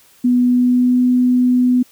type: tone with pitch glide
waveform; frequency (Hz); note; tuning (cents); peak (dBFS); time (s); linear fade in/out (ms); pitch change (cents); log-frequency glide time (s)
sine; 246.8 to 249.5; B3 to B3; -1 to +18; -10; 0.24-1.83; 10; +19; 0.45-1.02
effects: white hiss -50 dBFS RMS until 1.91 s